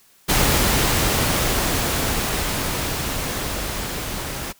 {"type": "noise with level ramp", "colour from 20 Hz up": "pink", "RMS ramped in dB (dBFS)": [-17, -29], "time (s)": [0.28, 4.53], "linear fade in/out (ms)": 20, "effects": ["white hiss -55 dBFS RMS until 4.59 s"]}